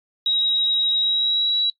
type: tone with pitch glide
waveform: sine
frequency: 3822 to 3902 Hz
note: A#7 to B7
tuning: +43 to -22 cents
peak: -17 dBFS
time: 0.26-1.7 s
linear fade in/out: 2 ms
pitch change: +35 cents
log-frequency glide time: 0.97-1.58 s
effects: noise-tail reverb RT60 0.1 s tail -20 dB re dry + AAC 48 kbps